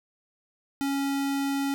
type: tone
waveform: square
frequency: 277.2 Hz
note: C#4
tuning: in tune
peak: -26 dBFS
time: 0.81-1.74 s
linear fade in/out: 0 ms
effects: none